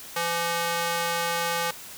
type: tone with high-pass filter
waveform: square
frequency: 169.6 Hz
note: E3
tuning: 50 cents sharp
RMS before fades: -27 dBFS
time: 0.16-1.71 s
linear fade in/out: 5 ms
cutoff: 740 Hz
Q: 0.79
effects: white hiss -42 dBFS RMS until 1.97 s